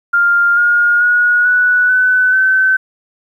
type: tone with pitch steps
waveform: sine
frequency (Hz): 1400 / 1425.3 / 1451 / 1477.3 / 1504 / 1531.1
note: F6 / F6 / F#6 / F#6 / F#6 / G6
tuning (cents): +4 / +35 / -34 / -3 / +28 / -41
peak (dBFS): -8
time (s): 0.13-2.77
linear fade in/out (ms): 10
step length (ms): 440
effects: 8-bit